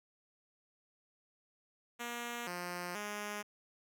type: tone with pitch steps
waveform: 5% pulse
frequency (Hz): 238.2 / 176.9 / 207.6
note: A#3 / F3 / G#3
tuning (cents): +38 / +23 / 0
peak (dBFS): -28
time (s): 1.99-3.43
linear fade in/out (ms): 20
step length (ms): 480
effects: none